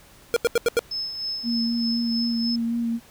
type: tone bursts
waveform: square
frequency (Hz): 470.6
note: A#4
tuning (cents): +16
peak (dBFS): -17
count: 5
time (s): 0.34-0.792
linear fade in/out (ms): 0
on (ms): 24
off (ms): 83
type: tone with tremolo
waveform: sine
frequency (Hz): 5210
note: E8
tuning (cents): -21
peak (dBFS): -25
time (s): 0.91-2.56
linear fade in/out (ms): 5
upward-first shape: sine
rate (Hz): 3.3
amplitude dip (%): 50
type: tone with vibrato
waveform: sine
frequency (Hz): 233.1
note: A#3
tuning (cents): 0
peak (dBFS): -22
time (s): 1.43-3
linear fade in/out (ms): 50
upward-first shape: sine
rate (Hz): 3.9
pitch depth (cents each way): 19
effects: pink hiss -51 dBFS RMS until 3.1 s